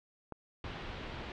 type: click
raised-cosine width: 1 ms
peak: -28 dBFS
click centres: 0.323 s
type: low-pass noise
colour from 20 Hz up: pink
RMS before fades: -43 dBFS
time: 0.64-1.32 s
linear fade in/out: 2 ms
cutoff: 3700 Hz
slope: 24 dB/octave
effects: none